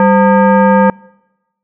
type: tone with frequency modulation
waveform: sine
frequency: 196 Hz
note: G3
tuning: in tune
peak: -5 dBFS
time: 0-0.9 s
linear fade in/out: 2 ms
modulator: 713 Hz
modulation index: 1.3
effects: noise-tail reverb RT60 1.0 s tail -26 dB re dry